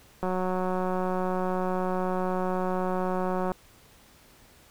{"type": "click train", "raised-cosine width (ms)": 1, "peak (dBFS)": -16, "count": 606, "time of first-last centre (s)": [0.23, 3.518], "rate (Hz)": 184, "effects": ["pink hiss -56 dBFS RMS until 4.7 s"]}